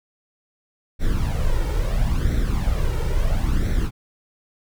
brown noise with flanger, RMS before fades -20 dBFS, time 0.99-3.91 s, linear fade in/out 50 ms, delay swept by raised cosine 0.51 to 2.21 ms, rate 0.74 Hz, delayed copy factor +0.65, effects none

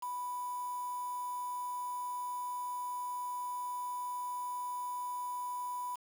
sine tone with quantisation, 987.8 Hz, B5, in tune, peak -36 dBFS, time 0.02-5.96 s, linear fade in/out 10 ms, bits 8, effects none

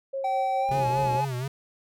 sine tone with tremolo, 541 Hz, C#5, 42 cents flat, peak -27 dBFS, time 0.13-1.21 s, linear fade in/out 10 ms, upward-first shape sine, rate 4.8 Hz, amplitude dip 50%
triangle tone with pitch glide, 770 to 849.4 Hz, G5 to G#5, -31 to +39 cents, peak -22 dBFS, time 0.24-1.25 s, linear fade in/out 5 ms, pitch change +170 cents, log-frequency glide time 0.59-0.88 s
white low-pass noise, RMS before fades -40 dBFS, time 0.69-1.17 s, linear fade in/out 0 ms, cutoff 480 Hz, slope 96 dB/octave
square tone with vibrato, 130.81 Hz, C3, in tune, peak -29 dBFS, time 0.71-1.48 s, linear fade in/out 5 ms, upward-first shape sine, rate 4.2 Hz, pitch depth 110 cents each way
effects none

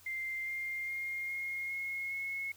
sine tone with pitch steps, 2093 / 2110 / 2127 / 2144 / 2162 / 2179 Hz, C7 / C7 / C7 / C7 / C#7 / C#7, 0 / +14 / +28 / +42 / -44 / -30 cents, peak -35 dBFS, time 0.06-2.52 s, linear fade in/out 5 ms, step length 410 ms, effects added 91 Hz sine -67 dBFS peak until 2.56 s + white hiss -60 dBFS RMS until 2.56 s

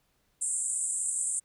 white band-pass noise, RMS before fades -31 dBFS, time 0.41-1.4 s, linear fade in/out 10 ms, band 7500 to 9300 Hz, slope 96 dB/octave, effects pink hiss -72 dBFS RMS until 1.44 s

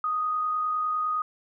sine tone with amplitude modulation, 1244 Hz, D#6, 1 cent flat, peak -23 dBFS, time 0.04-1.22 s, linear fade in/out 2 ms, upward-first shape sine, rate 49.8 Hz, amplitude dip 25%, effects none

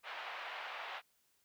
pink band-pass noise, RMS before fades -45 dBFS, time 0.03-1.02 s, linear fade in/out 50 ms, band 700 to 3200 Hz, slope 24 dB/octave, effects white hiss -75 dBFS RMS until 1.44 s

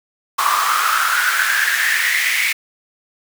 pink noise with high-pass filter sweep, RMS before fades -17 dBFS, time 0.38-2.53 s, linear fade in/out 10 ms, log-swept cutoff 1100 to 2200 Hz, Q 8, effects none

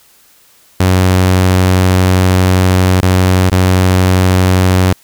sawtooth tone with dropouts, 92.5 Hz, F#2, in tune, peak -3 dBFS, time 0.8-4.93 s, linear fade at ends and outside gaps 5 ms, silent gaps 3.009-3.027 / 3.499-3.517 s, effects white hiss -47 dBFS RMS until 5.03 s

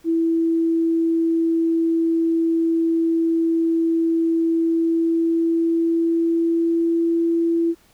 sine tone with pitch glide, 329.6 to 334.6 Hz, E4 to E4, 0 to +26 cents, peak -16 dBFS, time 0.04-7.75 s, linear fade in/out 50 ms, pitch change +26 cents, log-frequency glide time 4.5-7.12 s, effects pink hiss -56 dBFS RMS until 7.93 s

